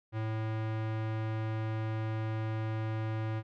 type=tone with low-pass filter; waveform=square; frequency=110 Hz; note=A2; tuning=in tune; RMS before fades=-34 dBFS; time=0.12-3.43 s; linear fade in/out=50 ms; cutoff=2300 Hz; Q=0.87; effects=none